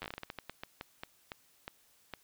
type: slowing click train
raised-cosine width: 0.3 ms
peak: -24 dBFS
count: 18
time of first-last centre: 0.02-2.137 s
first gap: 10 ms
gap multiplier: 1.27
effects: white hiss -67 dBFS RMS until 2.23 s